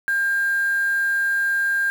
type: tone with quantisation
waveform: sine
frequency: 1601 Hz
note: G6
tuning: 36 cents sharp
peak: -18 dBFS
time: 0.08-1.9 s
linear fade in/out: 0 ms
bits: 6
effects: none